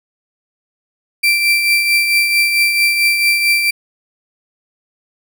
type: tone with tremolo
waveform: 35% pulse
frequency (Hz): 2349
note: D7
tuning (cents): 0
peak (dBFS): -7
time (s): 1.23-3.71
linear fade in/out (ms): 10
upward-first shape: triangle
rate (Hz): 4.5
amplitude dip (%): 50
effects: none